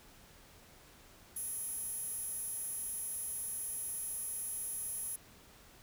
15% pulse tone with high-pass filter, 624 Hz, D#5, 5 cents sharp, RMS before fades -40 dBFS, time 1.36-5.16 s, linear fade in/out 5 ms, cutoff 11000 Hz, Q 5.4, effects pink hiss -59 dBFS RMS until 5.82 s

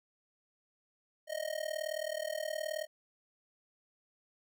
square tone with amplitude modulation, 622.3 Hz, D#5, in tune, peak -32 dBFS, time 1.27-2.87 s, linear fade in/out 50 ms, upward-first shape sine, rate 38.9 Hz, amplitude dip 95%, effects none

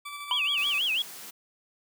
20% pulse tone with tremolo, 1159 Hz, D6, 23 cents flat, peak -31 dBFS, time 0.05-0.79 s, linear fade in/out 10 ms, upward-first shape square, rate 13 Hz, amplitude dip 30%
sine tone with exponential decay, 994 Hz, B5, 11 cents sharp, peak -24 dBFS, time 0.31-0.43 s, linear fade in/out 1 ms, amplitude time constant 26 ms
sine tone with vibrato, 2900 Hz, F#7, 35 cents flat, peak -24 dBFS, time 0.31-1.02 s, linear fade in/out 2 ms, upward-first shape sine, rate 6.1 Hz, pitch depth 250 cents each way
white high-pass noise, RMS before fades -43 dBFS, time 0.57-1.31 s, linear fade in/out 10 ms, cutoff 150 Hz, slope 48 dB/octave
effects none

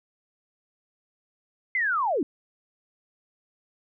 sine linear sweep, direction down, 2115 to 241.9 Hz, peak -22 dBFS, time 1.75-2.23 s, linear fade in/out 2 ms, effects none

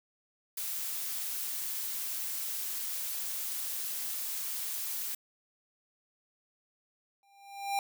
blue noise, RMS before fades -36 dBFS, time 0.57-5.15 s, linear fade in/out 5 ms
square tone with exponential growth, 796 Hz, G5, 26 cents sharp, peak -27 dBFS, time 7.23-7.79 s, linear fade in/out 1 ms, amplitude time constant 120 ms
effects none

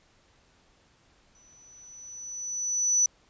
sine tone with exponential growth, 5960 Hz, F#8, 12 cents sharp, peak -18 dBFS, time 1.35-3.06 s, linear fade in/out 2 ms, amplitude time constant 370 ms, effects pink hiss -63 dBFS RMS until 3.29 s + resampled to 16000 Hz

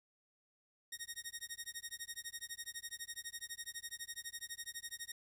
10% pulse tone with tremolo, 1864.7 Hz, A#6, in tune, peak -32 dBFS, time 0.92-5.12 s, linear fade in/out 5 ms, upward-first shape sine, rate 12 Hz, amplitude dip 100%, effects 11-bit

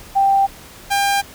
sine / sawtooth tone pair in turn, 786 / 799.3 Hz, G5 / G5, +4 / +33 cents, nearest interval unison, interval 29 cents, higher second, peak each -11 dBFS, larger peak neither, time 0.15-0.47 / 0.9-1.22 s, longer neither, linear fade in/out 20 ms, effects pink hiss -40 dBFS RMS until 1.34 s

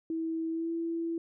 sine tone with pitch glide, 325.2 to 332.8 Hz, E4 to E4, -23 to +17 cents, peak -30 dBFS, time 0.1-1.18 s, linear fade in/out 2 ms, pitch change +40 cents, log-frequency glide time 0.5-0.71 s, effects none

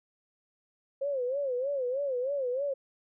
sine tone with vibrato, 530 Hz, C5, 22 cents sharp, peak -28 dBFS, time 1.01-2.74 s, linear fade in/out 10 ms, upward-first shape sine, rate 3.2 Hz, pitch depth 140 cents each way, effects none

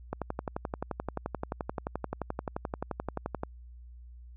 click train, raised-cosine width 1 ms, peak -18 dBFS, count 39, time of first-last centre 0.13-3.434 s, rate 11.5 Hz, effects added 60 Hz sine -46 dBFS peak until 4.36 s

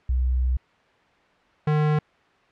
sine / square tone pair in turn, 63.1 / 151.6 Hz, B1 / D#3, +38 / -45 cents, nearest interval octave + minor third, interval 1517 cents, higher second, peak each -19 dBFS, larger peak neither, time 0.09-0.57 / 1.67-1.99 s, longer first, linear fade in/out 5 ms, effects white hiss -58 dBFS RMS until 2.51 s + low-pass 2000 Hz 12 dB/octave

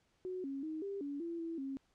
sine tone with pitch steps, 368.6 / 273.8 / 314 / 397.1 / 284.4 / 337.5 / 330.8 / 270.7 Hz, F#4 / C#4 / D#4 / G4 / C#4 / E4 / E4 / C#4, -7 / -21 / +16 / +22 / +45 / +41 / +6 / -41 cents, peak -38 dBFS, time 0.25-1.77 s, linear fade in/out 0 ms, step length 190 ms, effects pink hiss -75 dBFS RMS until 1.94 s + low-pass 7000 Hz 12 dB/octave

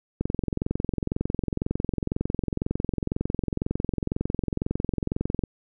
click train, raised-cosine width 3 ms, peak -12 dBFS, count 116, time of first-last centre 0.21-5.437 s, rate 22 Hz, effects none

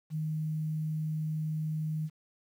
sine tone with quantisation, 155.56 Hz, D#3, in tune, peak -30 dBFS, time 0.1-2.1 s, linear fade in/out 50 ms, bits 10, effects none

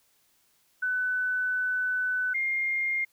sine tone pair in turn, 1500 / 2121 Hz, F#6 / C7, +23 / +23 cents, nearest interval tritone, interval 600 cents, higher second, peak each -25 dBFS, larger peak neither, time 0.82-2.34 / 2.34-3.05 s, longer first, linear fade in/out 10 ms, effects white hiss -67 dBFS RMS until 3.12 s

